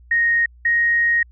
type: tone pair in turn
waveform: sine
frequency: 1864.7 / 1872.9 Hz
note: A#6 / A#6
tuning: 0 / +8 cents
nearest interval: unison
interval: 8 cents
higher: second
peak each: -14 dBFS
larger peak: neither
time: 0.11-0.46 / 0.65-1.23 s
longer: second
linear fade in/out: 5 ms
effects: added 60 Hz sine -44 dBFS peak until 1.31 s